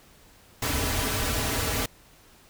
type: noise with comb filter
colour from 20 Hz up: pink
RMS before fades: -27 dBFS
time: 0.62-1.86 s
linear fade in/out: 5 ms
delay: 5.6 ms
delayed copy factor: -0.8
effects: pink hiss -55 dBFS RMS until 2.49 s